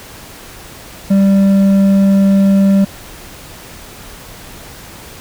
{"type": "tone with hard clipping", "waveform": "sine", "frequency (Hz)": 196, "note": "G3", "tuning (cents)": 0, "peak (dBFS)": -8, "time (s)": [1.1, 2.85], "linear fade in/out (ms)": 10, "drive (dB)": 5, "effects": ["pink hiss -34 dBFS RMS until 5.2 s"]}